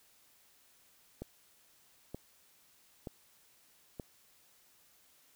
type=click train; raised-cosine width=2 ms; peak=-27 dBFS; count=4; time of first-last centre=1.22-3.998 s; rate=1.08 Hz; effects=white hiss -66 dBFS RMS until 5.35 s